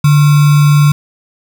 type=tone with sample-and-hold; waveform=sine; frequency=146.83 Hz; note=D3; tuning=in tune; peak=-4 dBFS; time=0.04-0.92 s; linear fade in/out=5 ms; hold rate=1225 Hz; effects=none